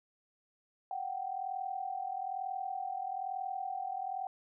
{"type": "tone pair together", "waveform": "sine", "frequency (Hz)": [734, 775.1], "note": ["F#5", "G5"], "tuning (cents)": [-14, -20], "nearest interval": "minor second", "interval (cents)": 94, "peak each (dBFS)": [-39, -37], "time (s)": [0.91, 4.27], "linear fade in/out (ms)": 2, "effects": []}